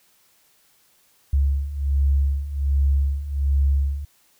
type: beating tone pair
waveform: sine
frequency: 68.7 / 70 Hz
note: C#2 / C#2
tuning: -15 / +18 cents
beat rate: 1.3 Hz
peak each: -23 / -19 dBFS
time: 1.33-4.05 s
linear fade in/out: 5 ms
effects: white hiss -60 dBFS RMS until 4.39 s